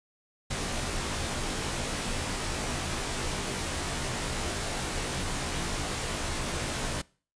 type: noise with comb filter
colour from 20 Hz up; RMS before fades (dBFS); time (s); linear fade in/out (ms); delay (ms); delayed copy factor
pink; -32; 0.5-7.02; 10; 19; -0.9
effects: noise-tail reverb RT60 0.4 s tail -23 dB re dry + resampled to 22050 Hz